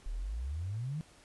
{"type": "exponential sweep", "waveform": "sine", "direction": "up", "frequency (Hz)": [34.97, 163.3], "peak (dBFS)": -34, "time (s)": [0.06, 1.01], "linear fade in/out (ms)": 0, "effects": ["pink hiss -60 dBFS RMS until 1.24 s", "resampled to 24000 Hz"]}